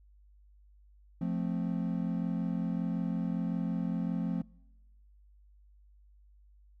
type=chord; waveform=triangle; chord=F major; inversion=none; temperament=equal; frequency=174.61 / 220 / 261.6 Hz; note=F3 / A3 / C4; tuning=0 / 0 / 0 cents; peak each=-30 / -34 / -35 dBFS; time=1.21-4.42 s; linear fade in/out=5 ms; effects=noise-tail reverb RT60 1.0 s tail -26 dB re dry + added 50 Hz sine -57 dBFS peak until 6.8 s